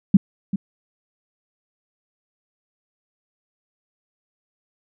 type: tone with echo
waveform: sine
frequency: 196 Hz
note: G3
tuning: in tune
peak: -6 dBFS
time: 0.14-0.17 s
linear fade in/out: 5 ms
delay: 390 ms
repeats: 1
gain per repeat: -13 dB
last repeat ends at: 0.56 s
effects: none